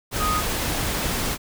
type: tone in noise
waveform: sine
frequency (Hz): 1245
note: D#6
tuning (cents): +1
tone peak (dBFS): -22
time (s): 0.18-0.43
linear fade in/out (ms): 50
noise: pink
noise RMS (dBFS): -25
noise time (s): 0.11-1.38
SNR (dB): 0
effects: none